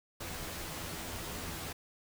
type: noise with comb filter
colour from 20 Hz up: pink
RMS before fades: -41 dBFS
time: 0.2-1.73 s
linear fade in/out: 10 ms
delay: 12 ms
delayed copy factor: +0.5
effects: none